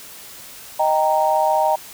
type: chord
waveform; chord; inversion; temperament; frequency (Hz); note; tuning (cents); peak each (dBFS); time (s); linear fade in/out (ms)
sine; Eb major; none; equal with one note detuned; 622.3 / 784 / 929.6; Eb5 / G5 / Bb5; 0 / 0 / -5; -19; 0.79-1.76; 10
effects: white hiss -39 dBFS RMS until 1.93 s